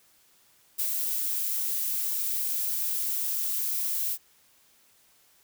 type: noise with ADSR envelope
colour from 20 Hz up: violet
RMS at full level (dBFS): -27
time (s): 0.78-4.18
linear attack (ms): 20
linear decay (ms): 66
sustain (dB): -2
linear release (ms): 54
effects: white hiss -62 dBFS RMS until 5.43 s